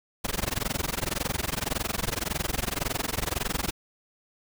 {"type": "noise with amplitude modulation", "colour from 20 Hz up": "pink", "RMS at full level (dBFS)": -26, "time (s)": [0.24, 3.71], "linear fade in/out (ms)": 10, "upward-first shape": "sine", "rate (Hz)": 21.8, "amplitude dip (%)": 100, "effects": []}